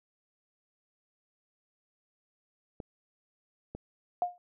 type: clicks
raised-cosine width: 2 ms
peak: -26 dBFS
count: 2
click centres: 2.802 / 3.75 s
type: tone with exponential decay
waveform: sine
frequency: 711 Hz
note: F5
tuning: 31 cents sharp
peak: -22 dBFS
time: 4.22-4.38 s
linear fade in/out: 1 ms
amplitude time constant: 34 ms
effects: none